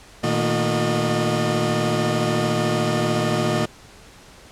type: tone cluster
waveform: 30% pulse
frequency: 119 / 157.5 / 224.4 / 359.7 / 613 Hz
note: A#2 / D#3 / A3 / F#4 / D#5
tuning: +36 / +21 / +34 / -49 / -26 cents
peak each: -23 dBFS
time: 0.23-3.66 s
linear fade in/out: 10 ms
effects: pink hiss -46 dBFS RMS until 4.51 s + low-pass 9000 Hz 12 dB/octave